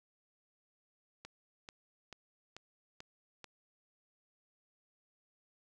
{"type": "click train", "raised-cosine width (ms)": 0.2, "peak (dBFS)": -30, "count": 6, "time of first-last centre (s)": [1.25, 3.443], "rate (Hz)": 2.28, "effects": []}